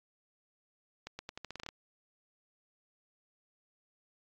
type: accelerating click train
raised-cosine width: 0.2 ms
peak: -24 dBFS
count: 11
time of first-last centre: 1.07-1.689 s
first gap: 120 ms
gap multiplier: 0.84
effects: low-pass 7000 Hz 12 dB/octave + AAC 64 kbps